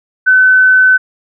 sine tone, 1515 Hz, F#6, 40 cents sharp, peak -4 dBFS, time 0.26-0.98 s, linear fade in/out 20 ms, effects none

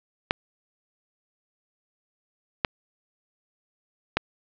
clicks, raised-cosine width 0.3 ms, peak -4 dBFS, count 3, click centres 0.309 / 2.648 / 4.17 s, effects low-pass 4000 Hz 12 dB/octave

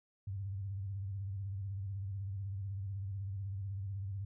sine tone with vibrato, 98 Hz, G2, in tune, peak -37 dBFS, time 0.27-4.25 s, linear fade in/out 5 ms, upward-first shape square, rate 16 Hz, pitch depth 66 cents each way, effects none

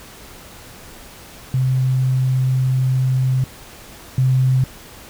sine tone pair in turn, 129.8 / 129.8 Hz, C3 / C3, -13 / -13 cents, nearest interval unison, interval 0 cents, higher neither, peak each -14 / -12 dBFS, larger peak second, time 1.54-3.44 / 4.18-4.64 s, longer first, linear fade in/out 2 ms, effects pink hiss -40 dBFS RMS until 5.09 s

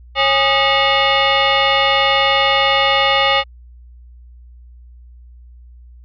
sine tone with frequency modulation, 822 Hz, G#5, 18 cents flat, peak -11 dBFS, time 0.15-3.44 s, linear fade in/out 50 ms, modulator 685 Hz, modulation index 3.9, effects added 60 Hz sine -38 dBFS peak until 6.04 s

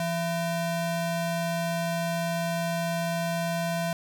square ring-modulated tone, 420.7 Hz, G#4, 22 cents sharp, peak -24 dBFS, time 0-3.93 s, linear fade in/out 2 ms, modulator 252 Hz, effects none

